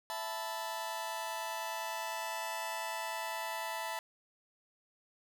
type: chord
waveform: sawtooth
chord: E suspended fourth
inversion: none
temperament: just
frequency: 659.3 / 879 / 988.9 Hz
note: E5 / A5 / B5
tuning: 0 / -2 / +2 cents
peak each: -39 / -36 / -38 dBFS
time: 0.1-3.99 s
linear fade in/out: 0 ms
effects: none